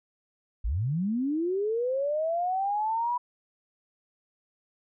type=linear sweep; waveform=sine; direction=up; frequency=43.65 to 987.8 Hz; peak=-25 dBFS; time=0.64-3.18 s; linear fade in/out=10 ms; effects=none